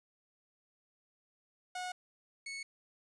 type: tone pair in turn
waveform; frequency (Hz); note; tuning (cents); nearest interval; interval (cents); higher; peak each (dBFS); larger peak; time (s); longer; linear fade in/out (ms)
sawtooth; 729 / 2207; F#5 / C#7; -26 / -8; octave + perfect fifth; 1918; second; -34 / -37; first; 1.75-1.92 / 2.46-2.63; neither; 5
effects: resampled to 22050 Hz + 11-bit